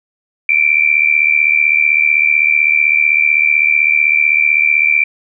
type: tone with amplitude modulation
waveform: sine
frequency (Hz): 2349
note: D7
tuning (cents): 0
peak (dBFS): -5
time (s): 0.49-5.04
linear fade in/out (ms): 2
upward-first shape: sine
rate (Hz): 75.8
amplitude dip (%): 80
effects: none